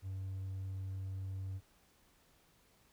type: tone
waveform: triangle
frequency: 95.6 Hz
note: G2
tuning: 43 cents flat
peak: -36 dBFS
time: 0.02-1.61 s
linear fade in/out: 50 ms
effects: tanh soft clip ceiling -33 dBFS + pink hiss -69 dBFS RMS until 2.92 s